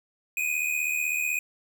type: tone pair together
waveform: square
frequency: 2458 / 2534 Hz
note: D#7 / D#7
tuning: -22 / +31 cents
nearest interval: minor second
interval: 53 cents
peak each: -28 / -30 dBFS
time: 0.37-1.39 s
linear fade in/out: 2 ms
effects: none